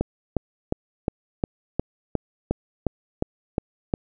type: click train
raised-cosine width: 2 ms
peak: -8 dBFS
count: 12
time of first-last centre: 0.01-3.939 s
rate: 2.8 Hz
effects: none